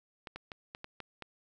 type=clicks; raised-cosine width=0.3 ms; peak=-26 dBFS; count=7; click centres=0.272 / 0.36 / 0.518 / 0.749 / 0.844 / 1.003 / 1.223 s; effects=none